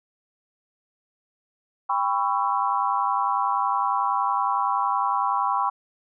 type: chord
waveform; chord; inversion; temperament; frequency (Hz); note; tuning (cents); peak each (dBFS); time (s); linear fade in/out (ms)
sine; C# half-diminished seventh; second; just; 798.3 / 997.9 / 1108.7 / 1330.5; G5 / B5 / C#6 / E6; +31 / +18 / 0 / +16; -26 / -25 / -25 / -31; 1.89-5.7; 10
effects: none